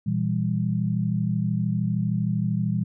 sine chord, E diminished, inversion second, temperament just, 118.67 / 164.81 / 197.78 Hz, Bb2 / E3 / G3, +31 / 0 / +16 cents, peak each -26 dBFS, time 0.06-2.84 s, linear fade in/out 10 ms, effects none

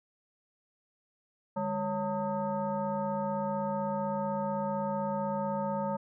sine tone with frequency modulation, 554.4 Hz, C#5, in tune, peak -29 dBFS, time 1.56-5.97 s, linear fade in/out 10 ms, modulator 351 Hz, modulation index 1.4, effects none

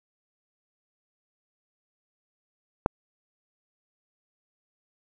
click, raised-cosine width 1 ms, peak -6 dBFS, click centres 2.861 s, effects none

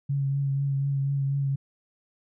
sine tone with vibrato, 138.59 Hz, C#3, in tune, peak -23 dBFS, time 0.09-1.56 s, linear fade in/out 10 ms, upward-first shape triangle, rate 4.1 Hz, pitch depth 26 cents each way, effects none

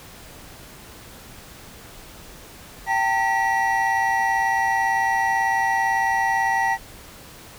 triangle tone cluster, 782 / 900 / 1930 Hz, G5 / A5 / B6, -4 / +39 / -40 cents, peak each -21 dBFS, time 2.86-6.78 s, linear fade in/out 50 ms, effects pink hiss -43 dBFS RMS until 7.58 s

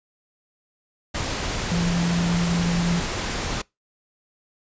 sine tone in noise, 172.1 Hz, F3, 25 cents flat, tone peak -20 dBFS, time 1.71-3 s, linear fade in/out 10 ms, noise pink, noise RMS -27 dBFS, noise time 1.14-3.62 s, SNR +4 dB, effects noise-tail reverb RT60 0.2 s tail -24 dB re dry + resampled to 16000 Hz

